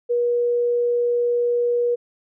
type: tone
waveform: sine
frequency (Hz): 480.6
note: B4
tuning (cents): -47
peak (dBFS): -17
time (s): 0.09-1.96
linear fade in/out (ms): 20
effects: none